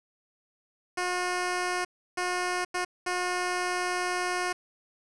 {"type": "tone bursts at uneven times", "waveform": "10% pulse", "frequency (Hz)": 360, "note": "F#4", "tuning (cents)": -47, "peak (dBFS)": -19, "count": 4, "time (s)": [[0.97, 1.85], [2.17, 2.65], [2.74, 2.85], [3.06, 4.53]], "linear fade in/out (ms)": 10, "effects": ["resampled to 22050 Hz", "8-bit"]}